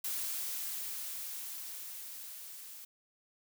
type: noise with level ramp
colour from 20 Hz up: blue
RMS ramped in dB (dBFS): -36 to -49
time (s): 0.04-2.85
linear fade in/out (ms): 5
effects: none